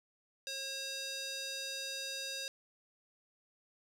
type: tone with band-pass filter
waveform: square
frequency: 540 Hz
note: C#5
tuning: 45 cents flat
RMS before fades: -41 dBFS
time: 0.47-2.48 s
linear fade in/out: 0 ms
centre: 4800 Hz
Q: 2
effects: none